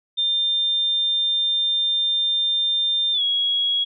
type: tone with pitch glide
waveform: sine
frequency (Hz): 3600 to 3320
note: A7 to G#7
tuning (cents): +39 to -1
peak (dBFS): -18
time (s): 0.17-3.85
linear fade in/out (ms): 20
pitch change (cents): -140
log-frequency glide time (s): 3.13-3.22
effects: none